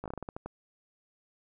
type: slowing click train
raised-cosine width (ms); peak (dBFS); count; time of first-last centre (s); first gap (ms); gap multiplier
1; -24; 10; 0.04-0.46; 17; 1.24
effects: none